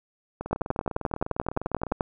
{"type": "two click trains", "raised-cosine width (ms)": 1, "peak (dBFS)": [-18, -10], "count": [31, 18], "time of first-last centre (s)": [[0.41, 1.918], [0.53, 2.008]], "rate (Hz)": [19.9, 11.5], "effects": []}